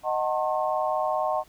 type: chord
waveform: sine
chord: D# diminished seventh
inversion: none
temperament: just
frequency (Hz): 622.3 / 746.7 / 896 / 1075.3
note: D#5 / F#5 / A5 / C6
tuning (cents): 0 / +16 / +31 / +47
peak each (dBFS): -27 / -28 / -31 / -30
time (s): 0.03-1.44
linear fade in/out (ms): 50
effects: pink hiss -57 dBFS RMS until 1.48 s